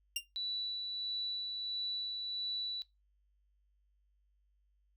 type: tone with exponential decay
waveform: sawtooth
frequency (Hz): 2794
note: F7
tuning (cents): 0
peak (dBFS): -26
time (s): 0.16-0.24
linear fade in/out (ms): 5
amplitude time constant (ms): 16
type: tone with tremolo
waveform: sine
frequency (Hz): 3951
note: B7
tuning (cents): 0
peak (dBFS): -34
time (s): 0.36-2.82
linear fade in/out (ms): 0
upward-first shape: sine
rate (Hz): 1.5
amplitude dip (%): 30
effects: noise-tail reverb RT60 0.2 s tail -18 dB re dry + added 50 Hz sine -70 dBFS peak until 4.96 s